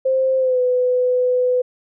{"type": "tone with pitch glide", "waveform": "sine", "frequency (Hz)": [525, 500.4], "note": ["C5", "B4"], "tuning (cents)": [6, 23], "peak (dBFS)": -14, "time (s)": [0.05, 1.62], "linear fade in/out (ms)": 10, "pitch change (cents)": -83, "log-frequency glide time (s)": [0.38, 0.6], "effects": []}